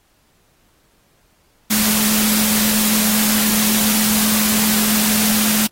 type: tone in noise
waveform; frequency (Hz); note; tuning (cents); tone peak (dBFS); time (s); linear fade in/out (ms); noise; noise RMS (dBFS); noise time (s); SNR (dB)
sine; 214.4; A3; -45; -18; 1.7-5.67; 10; white; -18; 1.7-5.67; -3
effects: pink hiss -59 dBFS RMS until 5.71 s + AAC 48 kbps